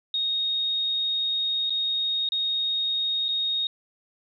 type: tone with dropouts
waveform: sine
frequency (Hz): 3729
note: A#7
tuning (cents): 0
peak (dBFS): -23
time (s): 0.14-3.67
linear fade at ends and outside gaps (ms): 2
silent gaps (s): 1.697-1.704 / 2.289-2.32 / 3.284-3.288
effects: none